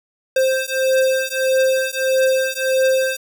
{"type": "beating tone pair", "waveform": "square", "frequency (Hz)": [524, 525.6], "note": ["C5", "C5"], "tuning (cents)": [2, 8], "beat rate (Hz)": 1.6, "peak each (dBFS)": -19, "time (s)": [0.36, 3.17], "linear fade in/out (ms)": 5, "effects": []}